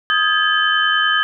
sine tone cluster, 1252 / 1615 / 1705 / 3062 Hz, D#6 / G#6 / G#6 / G7, +10 / -49 / +45 / -41 cents, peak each -19 dBFS, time 0.1-1.23 s, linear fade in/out 0 ms, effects none

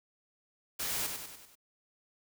white noise with echo, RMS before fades -35 dBFS, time 0.79-1.07 s, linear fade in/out 10 ms, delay 97 ms, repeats 5, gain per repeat -5 dB, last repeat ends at 1.555 s, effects none

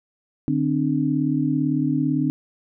sine tone cluster, 149.8 / 260.9 / 298.8 Hz, D3 / C4 / D4, +35 / -5 / +30 cents, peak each -24 / -22 / -23 dBFS, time 0.48-2.3 s, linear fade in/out 0 ms, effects none

